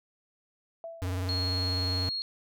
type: tone with exponential decay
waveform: sine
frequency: 664 Hz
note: E5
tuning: 12 cents sharp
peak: -35 dBFS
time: 0.84-1.44 s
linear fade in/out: 1 ms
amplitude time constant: 130 ms
type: tone with vibrato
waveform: square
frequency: 91.7 Hz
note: F#2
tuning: 15 cents flat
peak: -30 dBFS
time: 1.02-2.09 s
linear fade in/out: 0 ms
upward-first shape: sine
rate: 20 Hz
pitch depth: 75 cents each way
type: tone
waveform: sine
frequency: 4292 Hz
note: C8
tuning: 43 cents sharp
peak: -30 dBFS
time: 1.29-2.22 s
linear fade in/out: 0 ms
effects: none